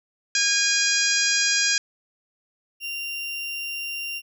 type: harmonic tone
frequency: 817 Hz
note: G#5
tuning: 29 cents flat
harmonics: 2 / 3 / 4 / 5 / 6 / 7 / 8 / 9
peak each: -25 / -27 / -30 / -31 / -25 / -27 / -27 / -30 dBFS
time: 0.35-1.78 s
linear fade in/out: 2 ms
type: tone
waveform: 35% pulse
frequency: 2775 Hz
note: F7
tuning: 12 cents flat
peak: -27 dBFS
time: 2.8-4.22 s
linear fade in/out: 50 ms
effects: none